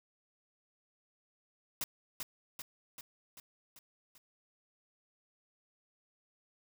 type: noise with echo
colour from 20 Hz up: white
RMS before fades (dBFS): -36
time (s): 1.81-1.84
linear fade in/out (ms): 2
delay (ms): 390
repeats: 6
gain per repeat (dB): -4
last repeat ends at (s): 4.18
effects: none